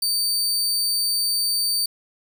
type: tone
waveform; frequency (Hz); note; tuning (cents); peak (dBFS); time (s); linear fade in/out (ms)
sawtooth; 4600; D8; -37; -17; 0.02-1.86; 5
effects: none